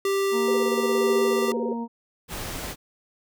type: tone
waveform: square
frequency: 392.8 Hz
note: G4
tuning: 4 cents sharp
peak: -22 dBFS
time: 0.05-1.52 s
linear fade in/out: 2 ms
type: harmonic tone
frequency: 233.1 Hz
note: A#3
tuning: in tune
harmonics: 1 / 2 / 3 / 4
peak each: -28 / -37 / -45 / -35 dBFS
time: 0.31-1.88 s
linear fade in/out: 50 ms
type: tone with vibrato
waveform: sine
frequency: 442.2 Hz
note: A4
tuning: 9 cents sharp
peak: -26 dBFS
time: 0.48-1.73 s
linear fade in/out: 2 ms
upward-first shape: square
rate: 17 Hz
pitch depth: 200 cents each way
type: noise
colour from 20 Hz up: pink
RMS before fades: -33 dBFS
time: 2.28-2.76 s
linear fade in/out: 50 ms
effects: none